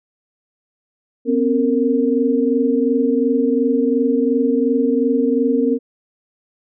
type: tone cluster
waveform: sine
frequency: 248.5 / 271.3 / 460.3 Hz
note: B3 / C#4 / A#4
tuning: +11 / -37 / -22 cents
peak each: -18 dBFS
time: 1.25-5.79 s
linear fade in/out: 50 ms
effects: none